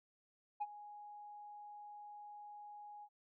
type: tone with ADSR envelope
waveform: sine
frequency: 830 Hz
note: G#5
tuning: 1 cent flat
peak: -33 dBFS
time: 0.6-3.09 s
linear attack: 18 ms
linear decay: 38 ms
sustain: -17 dB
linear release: 58 ms
effects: tanh soft clip ceiling -34 dBFS